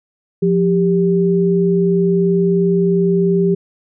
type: tone pair together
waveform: sine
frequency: 175.95 / 395 Hz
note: F3 / G4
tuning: +13 / +13 cents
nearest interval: octave + major second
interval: 1400 cents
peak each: -14 dBFS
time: 0.42-3.55 s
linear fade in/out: 10 ms
effects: none